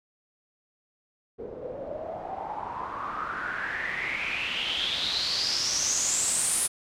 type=noise with low-pass filter sweep; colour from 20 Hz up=white; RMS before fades=-30 dBFS; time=1.38-6.68 s; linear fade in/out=20 ms; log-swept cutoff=430 to 10000 Hz; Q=7.4; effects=none